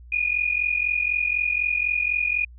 sine tone pair together, 2434 / 2478 Hz, D#7 / D#7, -39 / -8 cents, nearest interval unison, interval 31 cents, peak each -23 / -24 dBFS, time 0.12-2.45 s, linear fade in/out 5 ms, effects added 60 Hz sine -42 dBFS peak until 2.58 s

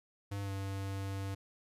square tone with pitch glide, 100 to 97.66 Hz, G2 to G2, +35 to -6 cents, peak -37 dBFS, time 0.31-1.35 s, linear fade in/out 10 ms, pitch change -41 cents, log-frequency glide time 0.42-0.51 s, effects resampled to 32000 Hz + 13-bit

